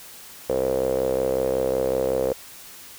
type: tone with band-pass filter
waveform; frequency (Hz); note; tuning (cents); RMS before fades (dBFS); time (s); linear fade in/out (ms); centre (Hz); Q
sawtooth; 65.41; C2; 0; -23; 0.49-2.33; 5; 500; 9.2
effects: white hiss -43 dBFS RMS until 2.98 s